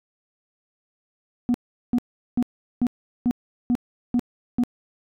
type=tone bursts; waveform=sine; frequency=243.2 Hz; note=B3; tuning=26 cents flat; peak=-15 dBFS; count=8; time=1.49-4.636 s; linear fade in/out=0 ms; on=52 ms; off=390 ms; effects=tanh soft clip ceiling -15 dBFS